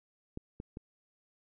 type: clicks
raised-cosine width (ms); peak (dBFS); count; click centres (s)
3; -26 / -28 / -29; 3; 0.374 / 0.601 / 0.771
effects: none